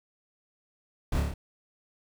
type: noise with echo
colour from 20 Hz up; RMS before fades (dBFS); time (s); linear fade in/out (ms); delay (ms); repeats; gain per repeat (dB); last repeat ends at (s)
brown; -28; 1.12-1.2; 5; 28; 5; -2; 1.34
effects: none